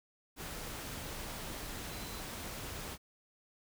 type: tone in noise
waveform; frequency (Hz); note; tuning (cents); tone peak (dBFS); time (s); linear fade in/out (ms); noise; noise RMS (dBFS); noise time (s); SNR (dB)
sine; 4038; B7; +38; -53; 1.88-2.24; 50; pink; -43; 0.36-2.98; -13
effects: none